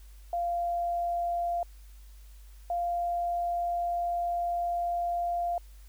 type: tone pair in turn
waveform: sine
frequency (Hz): 693 / 695.6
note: F5 / F5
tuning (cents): -14 / -7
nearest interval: unison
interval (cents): 7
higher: second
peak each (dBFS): -27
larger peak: neither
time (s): 0.33-1.63 / 2.7-5.58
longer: second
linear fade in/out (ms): 2
effects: added 50 Hz sine -47 dBFS peak until 5.88 s + white hiss -62 dBFS RMS until 5.88 s